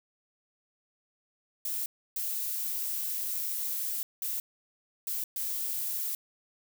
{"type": "noise bursts at uneven times", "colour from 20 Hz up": "violet", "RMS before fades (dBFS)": -33, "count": 5, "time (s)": [[1.65, 1.86], [2.16, 4.03], [4.22, 4.4], [5.07, 5.24], [5.36, 6.15]], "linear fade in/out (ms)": 2, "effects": []}